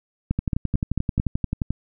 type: two click trains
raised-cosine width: 5 ms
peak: -10 / -9 dBFS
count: 16 / 5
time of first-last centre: 0.39-1.706 / 0.31-1.199 s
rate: 11.4 / 4.5 Hz
effects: none